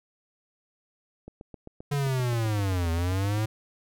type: click train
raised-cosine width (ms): 2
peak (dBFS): -28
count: 17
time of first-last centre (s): 1.28-3.38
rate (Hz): 7.62
type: linear two-way sweep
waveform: square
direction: down then up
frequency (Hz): 145.5 to 81.6 to 110.7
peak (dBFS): -25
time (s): 1.91-3.46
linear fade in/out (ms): 10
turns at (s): 2.91
effects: none